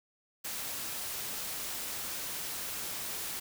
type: noise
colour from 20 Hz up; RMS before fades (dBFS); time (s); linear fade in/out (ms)
white; -38; 0.44-3.4; 10
effects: none